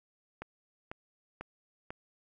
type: click train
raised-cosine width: 0.5 ms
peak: -25 dBFS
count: 4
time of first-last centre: 0.42-1.905 s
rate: 2.02 Hz
effects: none